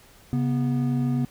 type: tone pair together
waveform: triangle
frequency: 136.27 / 244.5 Hz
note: C#3 / B3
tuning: -29 / -17 cents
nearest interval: minor seventh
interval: 1012 cents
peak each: -22 dBFS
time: 0.33-1.25 s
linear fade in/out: 0 ms
effects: pink hiss -53 dBFS RMS until 1.3 s